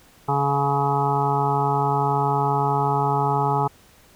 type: harmonic tone with a mistuned harmonic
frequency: 140.8 Hz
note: C#3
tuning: 27 cents sharp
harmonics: 1 / 2 / 3 / 5 / 6 / 7 / 8 / 9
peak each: -24 / -33 / -27 / -30 / -22 / -29 / -31 / -29 dBFS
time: 0.28-3.68 s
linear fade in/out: 10 ms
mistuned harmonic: 8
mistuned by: -18 cents
effects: pink hiss -53 dBFS RMS until 4.15 s